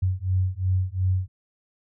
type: beating tone pair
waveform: sine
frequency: 91.7 / 94.5 Hz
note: F#2 / F#2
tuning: -15 / +37 cents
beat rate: 2.8 Hz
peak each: -24 dBFS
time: 0.02-1.28 s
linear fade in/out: 10 ms
effects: none